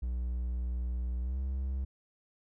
triangle tone with pitch glide, 61 to 66.14 Hz, B1 to C2, -21 to +19 cents, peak -29 dBFS, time 0.02-1.85 s, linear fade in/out 10 ms, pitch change +140 cents, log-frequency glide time 1.21-1.38 s, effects none

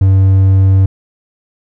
triangle tone, 96 Hz, G2, 36 cents flat, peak -3 dBFS, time 0.01-0.86 s, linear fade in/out 5 ms, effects none

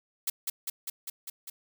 blue noise with echo, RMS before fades -29 dBFS, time 0.27-0.3 s, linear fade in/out 5 ms, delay 200 ms, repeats 6, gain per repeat -2 dB, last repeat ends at 1.5 s, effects none

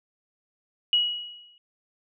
sine tone with exponential decay, 2911 Hz, F#7, 29 cents flat, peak -16 dBFS, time 0.93-1.58 s, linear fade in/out 1 ms, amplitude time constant 140 ms, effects none

